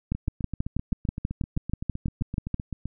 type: two click trains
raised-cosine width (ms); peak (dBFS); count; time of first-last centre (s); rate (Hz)
5; -19 / -13; 22 / 16; 0.15-2.856 / 0.12-2.543; 7.76 / 6.19
effects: none